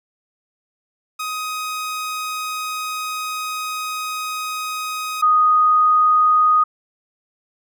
sawtooth / sine tone pair in turn, 1255 / 1242.7 Hz, D#6 / D#6, +15 / -3 cents, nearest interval unison, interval 18 cents, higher first, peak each -20 / -11 dBFS, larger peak second, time 1.19-5.22 / 5.22-6.64 s, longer first, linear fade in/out 10 ms, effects none

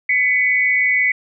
sine tone pair together, 2005 / 2231 Hz, B6 / C#7, +26 / +11 cents, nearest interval major second, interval 185 cents, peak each -16 dBFS, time 0.09-1.12 s, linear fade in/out 5 ms, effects none

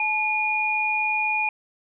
sine tone pair together, 862 / 2438 Hz, A5 / D#7, -36 / -36 cents, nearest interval octave + tritone, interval 1800 cents, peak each -26 / -22 dBFS, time 0-1.49 s, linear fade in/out 2 ms, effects none

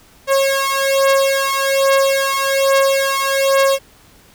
sawtooth beating tone pair, 544 / 545.2 Hz, C#5 / C#5, -33 / -29 cents, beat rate 1.2 Hz, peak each -12 dBFS, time 0.27-3.79 s, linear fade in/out 50 ms, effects pink hiss -48 dBFS RMS until 4.34 s

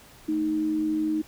sine tone pair together, 220 / 311.1 Hz, A3 / D#4, 0 / 0 cents, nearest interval tritone, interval 600 cents, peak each -34 / -23 dBFS, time 0.28-1.22 s, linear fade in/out 10 ms, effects pink hiss -51 dBFS RMS until 1.27 s

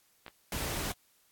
clicks, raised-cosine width 0.3 ms, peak -28 dBFS, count 2, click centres 0.264 / 0.281 s
pink noise, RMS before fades -35 dBFS, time 0.52-0.92 s, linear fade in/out 2 ms
effects white hiss -68 dBFS RMS until 1.31 s + AAC 64 kbps

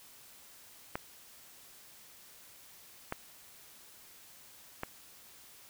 clicks, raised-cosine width 0.5 ms, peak -19 / -19 / -20 dBFS, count 3, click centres 0.955 / 3.124 / 4.834 s, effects white hiss -56 dBFS RMS until 5.69 s

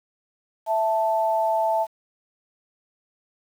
sine tone pair together, 659.8 / 880 Hz, E5 / A5, +1 / 0 cents, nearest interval perfect fourth, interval 499 cents, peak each -22 dBFS, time 0.66-1.87 s, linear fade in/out 50 ms, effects 8-bit

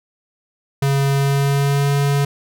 square tone with pitch glide, 138.59 to 141.34 Hz, C#3 to C#3, 0 to +34 cents, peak -15 dBFS, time 0.82-2.25 s, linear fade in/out 5 ms, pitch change +34 cents, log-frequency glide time 1.1-1.91 s, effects none

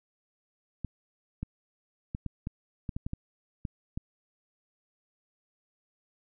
clicks, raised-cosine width 5 ms, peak -21 dBFS, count 11, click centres 0.847 / 1.43 / 2.149 / 2.263 / 2.471 / 2.892 / 2.965 / 3.065 / 3.134 / 3.652 / 3.975 s, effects none

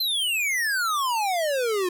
square exponential sweep, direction down, 4186 to 349.2 Hz, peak -23 dBFS, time 0-1.89 s, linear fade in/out 5 ms, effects none

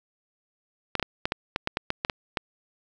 clicks, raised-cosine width 0.3 ms, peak -9 dBFS, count 12, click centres 0.953 / 0.997 / 1.027 / 1.255 / 1.321 / 1.561 / 1.674 / 1.771 / 1.904 / 2.049 / 2.098 / 2.372 s, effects none

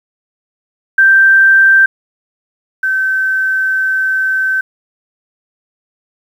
sine tone pair in turn, 1568 / 1540.2 Hz, G6 / G6, 0 / -31 cents, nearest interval unison, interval 31 cents, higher first, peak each -4 / -11 dBFS, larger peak first, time 0.98-1.86 / 2.83-4.61 s, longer second, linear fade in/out 5 ms, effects 7-bit

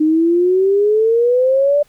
sine exponential sweep, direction up, 304.8 to 591 Hz, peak -10 dBFS, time 0-1.83 s, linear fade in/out 10 ms, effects pink hiss -55 dBFS RMS until 1.88 s

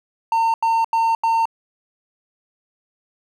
triangle tone bursts, 909 Hz, A#5, 44 cents flat, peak -13 dBFS, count 4, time 0.32-1.455 s, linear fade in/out 2 ms, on 220 ms, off 85 ms, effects none

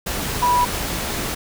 sine tone in noise, 980 Hz, B5, 14 cents flat, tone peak -14 dBFS, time 0.42-0.65 s, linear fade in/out 10 ms, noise pink, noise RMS -25 dBFS, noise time 0.06-1.35 s, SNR +8 dB, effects none

